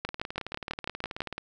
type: two click trains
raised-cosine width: 0.3 ms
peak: -19 / -14 dBFS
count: 25 / 8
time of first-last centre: 0.09-1.38 / 0.05-1.205 s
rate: 18.6 / 6.06 Hz
effects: none